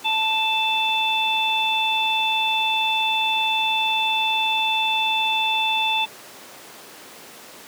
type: harmonic tone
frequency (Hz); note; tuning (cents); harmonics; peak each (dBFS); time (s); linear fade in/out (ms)
880; A5; 0; 1 / 3 / 4; -23 / -23 / -23; 0.04-6.06; 20
effects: pink hiss -41 dBFS RMS until 7.67 s + high-pass 300 Hz 12 dB/octave